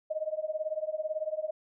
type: tone with tremolo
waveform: sine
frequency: 622.3 Hz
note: D#5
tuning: in tune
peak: -26 dBFS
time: 0.1-1.51 s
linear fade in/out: 10 ms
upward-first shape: triangle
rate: 18 Hz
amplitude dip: 100%
effects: none